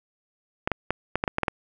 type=clicks; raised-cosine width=0.5 ms; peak=-8 dBFS; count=9; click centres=0.675 / 0.717 / 0.906 / 1.156 / 1.239 / 1.278 / 1.384 / 1.433 / 1.482 s; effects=none